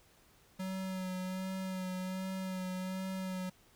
square tone with vibrato, 186.9 Hz, F#3, 18 cents sharp, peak -37 dBFS, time 0.59-3.5 s, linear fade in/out 10 ms, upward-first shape sine, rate 1.3 Hz, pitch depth 24 cents each way, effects pink hiss -65 dBFS RMS until 3.75 s

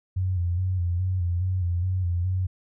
sine tone with vibrato, 90 Hz, F#2, 47 cents flat, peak -22 dBFS, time 0.16-2.47 s, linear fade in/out 10 ms, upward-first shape square, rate 2.4 Hz, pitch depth 54 cents each way, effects none

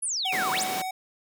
sine exponential two-way sweep, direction down then up, 11000 to 932.3 to 11000 Hz, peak -26 dBFS, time 0.02-0.64 s, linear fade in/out 10 ms, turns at 0.51 s
square tone with vibrato, 750 Hz, F#5, 23 cents sharp, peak -30 dBFS, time 0.25-0.91 s, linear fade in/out 5 ms, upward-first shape sine, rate 9.7 Hz, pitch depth 13 cents each way
pink high-pass noise, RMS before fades -33 dBFS, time 0.32-0.82 s, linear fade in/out 5 ms, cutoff 170 Hz, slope 24 dB/octave
effects none

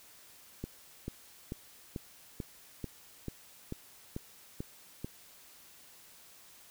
click train, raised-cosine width 3 ms, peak -24 dBFS, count 11, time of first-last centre 0.64-5.045 s, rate 2.27 Hz, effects white hiss -57 dBFS RMS until 6.7 s

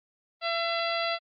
harmonic tone, 674 Hz, E5, 38 cents sharp, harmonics 1 / 2 / 3 / 4 / 5 / 6 / 7, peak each -30 / -33 / -35 / -36 / -37 / -38 / -38 dBFS, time 0.41-1.19 s, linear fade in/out 50 ms, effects Opus 32 kbps

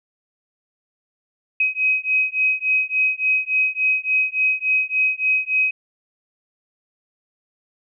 sine beating tone pair, 2529 / 2532.5 Hz, D#7 / D#7, +28 / +30 cents, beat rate 3.5 Hz, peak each -20 dBFS, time 1.6-5.71 s, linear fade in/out 5 ms, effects none

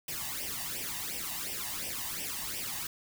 white noise with flanger, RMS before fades -37 dBFS, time 0.08-2.87 s, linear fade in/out 2 ms, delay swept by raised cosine 0.36 to 1.09 ms, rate 2.8 Hz, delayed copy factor +0.75, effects none

